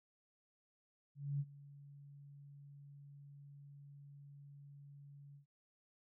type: tone with ADSR envelope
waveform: sine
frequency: 142 Hz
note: C#3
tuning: 42 cents sharp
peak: -34 dBFS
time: 1.15-5.46 s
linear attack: 250 ms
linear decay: 45 ms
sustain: -20 dB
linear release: 110 ms
effects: none